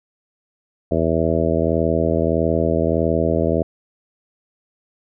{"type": "harmonic tone", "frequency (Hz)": 81.6, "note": "E2", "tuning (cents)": -17, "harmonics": [1, 2, 3, 4, 5, 6, 7, 8], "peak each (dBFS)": [-24, -24, -24, -24, -24, -24, -24, -24], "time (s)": [0.91, 3.63], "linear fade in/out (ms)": 5, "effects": []}